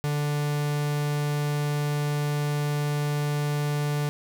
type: tone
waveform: 45% pulse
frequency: 146.83 Hz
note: D3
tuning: in tune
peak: -24 dBFS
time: 0.04-4.09 s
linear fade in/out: 0 ms
effects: none